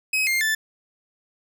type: tone with pitch steps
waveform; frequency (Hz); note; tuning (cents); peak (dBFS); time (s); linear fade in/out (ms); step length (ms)
40% pulse; 2543 / 2114 / 1757.1; D#7 / C7 / A6; +37 / +17 / -3; -19; 0.13-0.55; 5; 140
effects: none